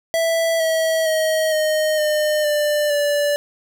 square tone with pitch steps, 659.3 / 645.7 / 632.4 / 619.4 / 606.7 / 594.2 / 582 Hz, E5 / E5 / D#5 / D#5 / D#5 / D5 / D5, 0 / -36 / +28 / -8 / -44 / +20 / -16 cents, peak -17 dBFS, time 0.14-3.36 s, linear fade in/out 0 ms, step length 460 ms, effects none

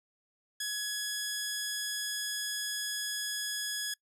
10% pulse tone, 1680 Hz, G#6, 19 cents sharp, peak -24 dBFS, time 0.6-3.94 s, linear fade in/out 5 ms, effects noise-tail reverb RT60 0.1 s tail -24 dB re dry

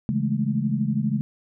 sine chord, A major seventh, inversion first, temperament equal, 138.59 / 164.81 / 207.7 / 220 Hz, C#3 / E3 / G#3 / A3, 0 / 0 / 0 / 0 cents, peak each -26 / -31 / -25 / -26 dBFS, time 0.09-1.21 s, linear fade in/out 0 ms, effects none

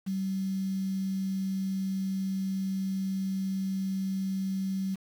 sine tone with quantisation, 191.6 Hz, G3, 39 cents flat, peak -28 dBFS, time 0.06-4.96 s, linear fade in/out 20 ms, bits 8, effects none

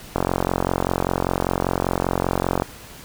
click train, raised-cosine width 1 ms, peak -5 dBFS, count 112, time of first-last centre 0.16-2.621 s, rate 45.1 Hz, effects pink hiss -41 dBFS RMS until 3.04 s

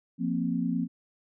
sine chord, F suspended fourth, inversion none, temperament just, 174.61 / 232.8 / 261.9 Hz, F3 / Bb3 / C4, 0 / -2 / +2 cents, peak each -30 dBFS, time 0.18-0.88 s, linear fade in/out 50 ms, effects none

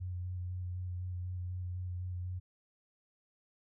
sine tone with vibrato, 90.3 Hz, F#2, 42 cents flat, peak -36 dBFS, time 0-2.4 s, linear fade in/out 20 ms, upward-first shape square, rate 4 Hz, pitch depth 15 cents each way, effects none

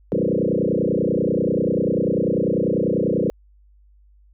sine tone with frequency modulation, 337.6 Hz, E4, 41 cents sharp, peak -17 dBFS, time 0.12-3.3 s, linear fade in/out 0 ms, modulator 30.2 Hz, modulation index 6.3, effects added 50 Hz sine -50 dBFS peak until 4.33 s

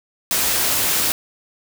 white noise, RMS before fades -19 dBFS, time 0.31-1.12 s, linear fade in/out 0 ms, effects none

